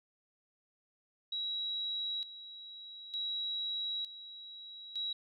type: tone with tremolo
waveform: sine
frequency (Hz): 3873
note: B7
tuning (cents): -35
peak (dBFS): -34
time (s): 1.32-5.13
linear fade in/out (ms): 5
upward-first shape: square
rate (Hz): 0.55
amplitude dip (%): 75
effects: none